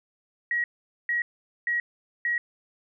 sine tone bursts, 1905 Hz, A#6, 37 cents sharp, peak -23 dBFS, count 4, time 0.51-2.38 s, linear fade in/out 2 ms, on 130 ms, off 450 ms, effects none

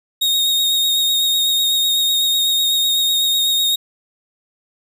40% pulse tone with vibrato, 3729 Hz, A#7, in tune, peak -13 dBFS, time 0.21-3.76 s, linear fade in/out 10 ms, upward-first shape sine, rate 8 Hz, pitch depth 22 cents each way, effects none

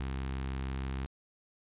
sawtooth tone with notch filter, 66.4 Hz, C2, 26 cents sharp, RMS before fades -36 dBFS, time 0-1.06 s, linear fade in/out 0 ms, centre 570 Hz, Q 1.6, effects resampled to 8000 Hz

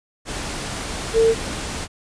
sine tone in noise, 451.7 Hz, A4, 45 cents sharp, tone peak -12 dBFS, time 1.13-1.35 s, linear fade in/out 50 ms, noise pink, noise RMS -28 dBFS, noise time 0.25-1.88 s, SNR +13 dB, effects resampled to 22050 Hz

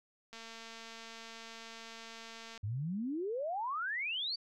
click train, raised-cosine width 0.2 ms, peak -32 dBFS, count 511, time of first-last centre 0.33-2.577 s, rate 227 Hz
sine exponential sweep, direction up, 96.1 to 4699 Hz, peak -34 dBFS, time 2.63-4.36 s, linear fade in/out 10 ms
effects none

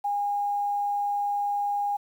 sine tone with quantisation, 815 Hz, G#5, 33 cents flat, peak -24 dBFS, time 0.04-1.97 s, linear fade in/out 10 ms, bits 9, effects none

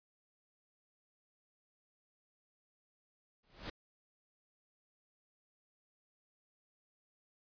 pink noise with exponential growth, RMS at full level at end -39 dBFS, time 3.43-3.7 s, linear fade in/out 5 ms, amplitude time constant 58 ms, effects resampled to 11025 Hz

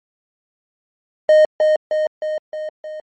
triangle tone with echo, 617 Hz, D#5, 15 cents flat, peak -5 dBFS, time 1.29-1.45 s, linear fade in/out 2 ms, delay 310 ms, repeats 5, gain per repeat -4 dB, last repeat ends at 3 s, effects MP3 32 kbps

